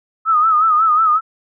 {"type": "tone with vibrato", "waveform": "sine", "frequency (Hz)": 1271, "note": "D#6", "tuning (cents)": 36, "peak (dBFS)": -10, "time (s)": [0.25, 1.21], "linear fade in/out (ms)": 50, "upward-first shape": "sine", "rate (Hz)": 5.5, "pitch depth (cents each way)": 80, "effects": []}